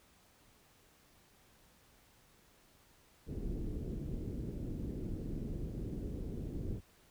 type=low-pass noise; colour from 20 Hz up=pink; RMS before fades=-40 dBFS; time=3.26-6.81 s; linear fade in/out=50 ms; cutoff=380 Hz; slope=24 dB/octave; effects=pink hiss -66 dBFS RMS until 7.1 s